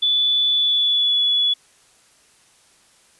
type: tone with pitch glide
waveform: sine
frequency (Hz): 3469 to 3409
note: A7 to G#7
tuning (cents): -25 to +45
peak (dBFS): -15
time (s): 0.02-1.54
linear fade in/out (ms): 10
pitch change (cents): -30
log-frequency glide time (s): 0.49-1.2
effects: white hiss -55 dBFS RMS until 3.19 s + resampled to 24000 Hz